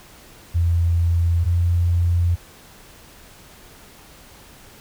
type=tone pair in turn; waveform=sine; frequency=85 / 86.64 Hz; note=F2 / F2; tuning=-46 / -13 cents; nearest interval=unison; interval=33 cents; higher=second; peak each=-15 dBFS; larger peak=neither; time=0.54-1.45 / 1.45-2.36 s; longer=neither; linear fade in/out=20 ms; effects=pink hiss -46 dBFS RMS until 4.8 s